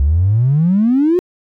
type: exponential sweep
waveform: triangle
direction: up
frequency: 66.2 to 370 Hz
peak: -6 dBFS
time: 0-1.19 s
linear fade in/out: 0 ms
effects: tanh soft clip ceiling -7 dBFS